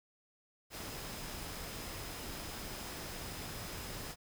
sine tone in noise, 5070 Hz, D#8, 32 cents sharp, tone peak -55 dBFS, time 0.7-4.16 s, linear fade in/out 50 ms, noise pink, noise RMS -44 dBFS, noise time 0.7-4.16 s, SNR -14 dB, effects none

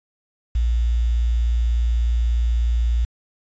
sine tone with quantisation, 58.3 Hz, A#1, 1 cent sharp, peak -16 dBFS, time 0.55-3.05 s, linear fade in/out 5 ms, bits 7, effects resampled to 16000 Hz

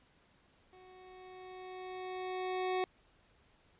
25% pulse tone with level ramp, 370 Hz, F#4, in tune, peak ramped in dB -53 to -27 dBFS, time 0.73-2.84 s, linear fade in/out 0 ms, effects pink hiss -68 dBFS RMS until 3.79 s + resampled to 8000 Hz

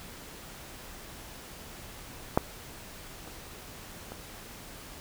clicks, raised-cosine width 1 ms, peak -7 / -29 / -26 dBFS, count 3, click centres 2.375 / 3.276 / 4.12 s, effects pink hiss -46 dBFS RMS until 5 s

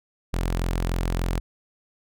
sawtooth tone, 43.42 Hz, F1, 9 cents flat, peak -19 dBFS, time 0.33-1.4 s, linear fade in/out 10 ms, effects none

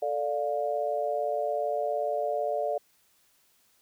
sine chord, D minor, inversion second, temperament just, 440.5 / 587.3 / 704.8 Hz, A4 / D5 / F5, +2 / 0 / +16 cents, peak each -33 / -29 / -31 dBFS, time 0.02-2.78 s, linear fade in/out 5 ms, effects white hiss -66 dBFS RMS until 3.81 s

